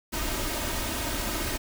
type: noise with comb filter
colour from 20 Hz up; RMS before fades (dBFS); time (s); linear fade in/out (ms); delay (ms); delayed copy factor
pink; -30; 0.12-1.58; 20; 3.2; +0.65
effects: none